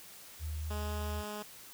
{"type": "tone with vibrato", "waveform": "sine", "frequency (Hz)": 77.6, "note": "D#2", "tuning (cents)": -4, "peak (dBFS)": -35, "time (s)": [0.39, 1.24], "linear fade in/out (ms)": 50, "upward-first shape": "sine", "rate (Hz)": 4.1, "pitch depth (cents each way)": 13}
{"type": "tone", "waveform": "10% pulse", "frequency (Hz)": 209.4, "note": "G#3", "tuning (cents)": 15, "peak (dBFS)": -31, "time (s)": [0.7, 1.43], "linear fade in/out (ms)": 10}
{"effects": ["white hiss -52 dBFS RMS until 1.73 s"]}